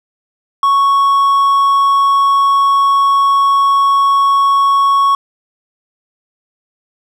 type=tone; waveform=triangle; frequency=1108.7 Hz; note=C#6; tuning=in tune; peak=-6 dBFS; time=0.63-5.15 s; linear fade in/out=2 ms; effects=none